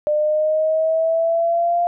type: exponential sweep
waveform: sine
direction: up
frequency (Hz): 598 to 698.5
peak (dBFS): -15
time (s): 0.07-1.87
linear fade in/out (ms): 0
effects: none